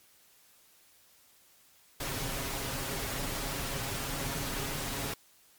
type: noise with comb filter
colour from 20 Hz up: pink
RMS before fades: -35 dBFS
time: 2-5.14 s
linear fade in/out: 5 ms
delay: 7.3 ms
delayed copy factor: +0.5
effects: white hiss -62 dBFS RMS until 5.58 s + MP3 96 kbps